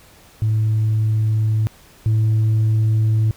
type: tone pair in turn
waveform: sine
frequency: 109 / 109.61 Hz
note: A2 / A2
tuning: -16 / -6 cents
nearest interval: unison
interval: 10 cents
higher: second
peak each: -13 / -11 dBFS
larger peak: second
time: 0.42-1.67 / 2.06-3.31 s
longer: neither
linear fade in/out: 0 ms
effects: tanh soft clip ceiling -12 dBFS + pink hiss -48 dBFS RMS until 3.36 s